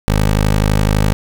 15% pulse tone, 51.91 Hz, G#1, in tune, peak -5 dBFS, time 0.08-1.13 s, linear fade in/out 0 ms, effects none

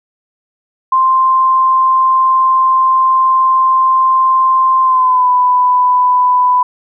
sine tone with pitch glide, 1046.5 to 996.4 Hz, C6 to B5, 0 to +15 cents, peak -7 dBFS, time 0.92-6.63 s, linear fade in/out 5 ms, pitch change -85 cents, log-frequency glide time 4.82-5.29 s, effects none

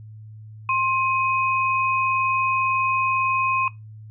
sine tone pair together, 1059.1 / 2519 Hz, C6 / D#7, +21 / +21 cents, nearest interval octave + minor third, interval 1500 cents, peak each -20 / -23 dBFS, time 0.69-3.68 s, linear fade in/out 2 ms, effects noise-tail reverb RT60 0.2 s tail -20 dB re dry + added 108 Hz sine -38 dBFS peak until 4.1 s

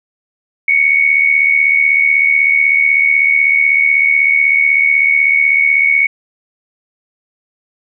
sine tone with amplitude modulation, 2222 Hz, C#7, 4 cents sharp, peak -5 dBFS, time 0.68-6.07 s, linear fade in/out 5 ms, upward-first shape sine, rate 76.1 Hz, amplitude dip 65%, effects none

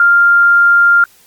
sine tone, 1396.9 Hz, F6, in tune, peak -5 dBFS, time 0-1.04 s, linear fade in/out 2 ms, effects white hiss -47 dBFS RMS until 1.26 s + Opus 48 kbps

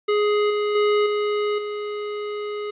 square tone with level steps, 417.2 Hz, G#4, 8 cents sharp, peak -18 / -21 / -17 / -21 / -27 dBFS, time 0.08-2.71 s, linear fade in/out 10 ms, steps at 0.5 / 0.75 / 1.06 / 1.58 s, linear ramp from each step 5 ms, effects resampled to 8000 Hz + 9-bit

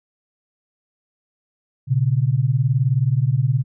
sine beating tone pair, 120 / 139 Hz, B2 / C#3, -49 / +5 cents, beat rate 19 Hz, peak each -18 dBFS, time 1.87-3.64 s, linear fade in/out 50 ms, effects none

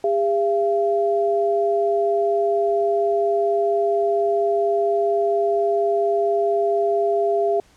sine tone pair together, 404.3 / 680 Hz, G#4 / F5, -46 / -46 cents, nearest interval major sixth, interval 900 cents, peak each -19 / -20 dBFS, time 0.04-7.6 s, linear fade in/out 2 ms, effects pink hiss -55 dBFS RMS until 7.76 s + low-pass 9000 Hz 12 dB/octave

